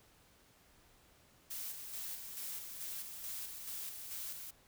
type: noise with tremolo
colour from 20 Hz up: blue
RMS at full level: -43 dBFS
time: 1.5-4.51 s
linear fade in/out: 10 ms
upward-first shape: square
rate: 2.3 Hz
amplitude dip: 40%
effects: pink hiss -66 dBFS RMS until 4.67 s